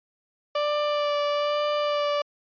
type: tone with vibrato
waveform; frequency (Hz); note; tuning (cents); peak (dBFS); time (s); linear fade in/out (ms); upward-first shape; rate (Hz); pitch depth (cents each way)
30% pulse; 587.3; D5; 0; -20; 0.55-2.22; 5; sine; 1.1; 14
effects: resampled to 11025 Hz